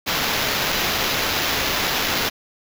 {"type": "noise with sample-and-hold", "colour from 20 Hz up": "white", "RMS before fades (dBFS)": -22, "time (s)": [0.06, 2.3], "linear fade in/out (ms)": 20, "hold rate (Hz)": 8820, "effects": []}